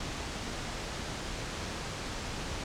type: low-pass noise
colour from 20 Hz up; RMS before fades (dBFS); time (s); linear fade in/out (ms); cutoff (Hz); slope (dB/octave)
pink; -38; 0-2.64; 5; 7400; 24
effects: none